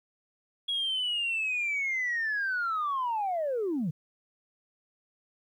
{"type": "linear sweep", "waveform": "sine", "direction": "down", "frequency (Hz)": [3336, 138.59], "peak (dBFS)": -26, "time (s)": [0.68, 3.91], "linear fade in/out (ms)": 10, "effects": ["tanh soft clip ceiling -24 dBFS", "11-bit"]}